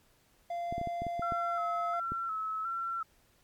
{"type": "tone", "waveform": "triangle", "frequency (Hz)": 691, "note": "F5", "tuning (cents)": -19, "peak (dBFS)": -31, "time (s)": [0.5, 2], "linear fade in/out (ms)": 5}
{"type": "clicks", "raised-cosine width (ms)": 3, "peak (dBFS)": -26, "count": 9, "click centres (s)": [0.725, 0.781, 0.814, 0.873, 1.02, 1.067, 1.195, 1.322, 2.12]}
{"type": "tone with vibrato", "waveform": "sine", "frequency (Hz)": 1325, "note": "E6", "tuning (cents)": 9, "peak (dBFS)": -32, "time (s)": [1.22, 3.03], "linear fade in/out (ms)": 5, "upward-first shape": "square", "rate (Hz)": 1.4, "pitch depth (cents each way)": 39}
{"effects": ["pink hiss -67 dBFS RMS until 3.43 s", "MP3 96 kbps"]}